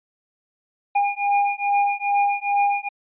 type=beating tone pair; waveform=square; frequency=808 / 810.4 Hz; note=G#5 / G#5; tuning=-48 / -43 cents; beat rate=2.4 Hz; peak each=-22 dBFS; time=0.95-2.89 s; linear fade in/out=10 ms; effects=resampled to 8000 Hz